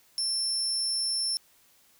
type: tone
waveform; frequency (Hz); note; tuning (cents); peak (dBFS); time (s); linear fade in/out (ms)
35% pulse; 5370; E8; +31; -24; 0.18-1.37; 0
effects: white hiss -62 dBFS RMS until 1.99 s